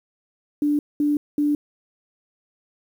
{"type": "tone bursts", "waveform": "sine", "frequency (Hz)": 293.7, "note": "D4", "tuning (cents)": 0, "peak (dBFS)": -17, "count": 3, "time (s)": [0.62, 1.55], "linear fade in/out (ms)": 2, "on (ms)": 170, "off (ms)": 210, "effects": ["8-bit"]}